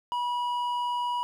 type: tone with hard clipping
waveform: sine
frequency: 972 Hz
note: B5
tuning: 28 cents flat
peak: -28 dBFS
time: 0.12-1.23 s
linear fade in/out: 0 ms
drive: 6 dB
effects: none